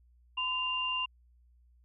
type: tone pair together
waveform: sine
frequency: 1018 / 2791 Hz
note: C6 / F7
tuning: -48 / -2 cents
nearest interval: octave + perfect fourth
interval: 1746 cents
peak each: -35 / -31 dBFS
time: 0.37-1.06 s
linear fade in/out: 10 ms
effects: added 60 Hz sine -60 dBFS peak until 1.84 s